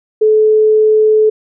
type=tone; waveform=sine; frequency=431.8 Hz; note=A4; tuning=33 cents flat; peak=-6 dBFS; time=0.21-1.3 s; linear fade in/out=10 ms; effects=none